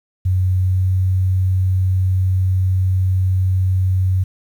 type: tone with pitch glide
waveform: sine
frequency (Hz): 92.5 to 93.3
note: F#2 to F#2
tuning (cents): 0 to +15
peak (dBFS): -13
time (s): 0.25-4.24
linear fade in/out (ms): 10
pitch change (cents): +15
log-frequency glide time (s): 0.6-0.88
effects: 8-bit